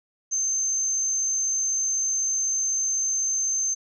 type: tone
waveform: sine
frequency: 6272 Hz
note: G8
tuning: in tune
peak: -22 dBFS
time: 0.31-3.75 s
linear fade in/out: 20 ms
effects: none